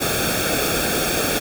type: noise with comb filter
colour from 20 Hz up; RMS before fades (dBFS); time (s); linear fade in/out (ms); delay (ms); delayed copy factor
pink; -21; 0-1.4; 20; 1; -0.75
effects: none